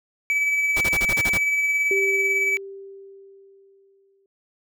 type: tone with tremolo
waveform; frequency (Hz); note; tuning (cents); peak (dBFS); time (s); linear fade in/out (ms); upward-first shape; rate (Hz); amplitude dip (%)
triangle; 2295; D7; -40; -16; 0.3-2.57; 0; sine; 18; 30
type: noise bursts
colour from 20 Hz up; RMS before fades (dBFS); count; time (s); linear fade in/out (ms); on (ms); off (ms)
pink; -27; 8; 0.76-1.379; 10; 52; 29
type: tone with exponential decay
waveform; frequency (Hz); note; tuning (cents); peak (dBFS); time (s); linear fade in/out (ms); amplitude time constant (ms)
sine; 392; G4; 0; -21; 1.91-4.26; 2; 510
effects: none